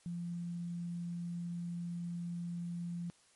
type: tone with quantisation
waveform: sine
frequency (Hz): 172.6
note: F3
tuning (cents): -20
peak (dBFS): -37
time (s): 0.06-3.1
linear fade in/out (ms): 0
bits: 11
effects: white hiss -67 dBFS RMS until 3.35 s + MP3 48 kbps